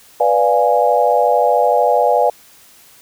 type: chord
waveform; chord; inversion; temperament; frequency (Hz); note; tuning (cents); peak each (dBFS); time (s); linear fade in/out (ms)
sine; B diminished seventh; none; equal; 493.9 / 587.3 / 698.5 / 830.6; B4 / D5 / F5 / Ab5; 0 / 0 / 0 / 0; -16; 0.2-2.3; 5
effects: white hiss -46 dBFS RMS until 3.01 s